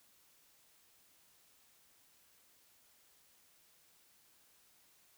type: silence
effects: white hiss -68 dBFS RMS until 5.17 s